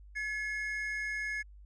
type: tone pair together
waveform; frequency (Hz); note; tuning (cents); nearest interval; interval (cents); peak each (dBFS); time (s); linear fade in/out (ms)
triangle; 1703.6 / 2162; G#6 / C#7; +44 / -44; major third; 412; -34 / -35; 0.15-1.43; 20
effects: added 50 Hz sine -50 dBFS peak until 1.65 s + resampled to 24000 Hz